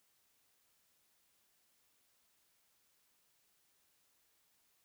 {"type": "silence", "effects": ["white hiss -75 dBFS RMS until 4.84 s"]}